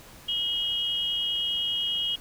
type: tone pair together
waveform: sine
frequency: 2900 / 3255 Hz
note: F#7 / G#7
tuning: -35 / -36 cents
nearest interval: major second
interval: 199 cents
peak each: -28 dBFS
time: 0.28-2.16 s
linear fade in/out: 10 ms
effects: pink hiss -49 dBFS RMS until 2.2 s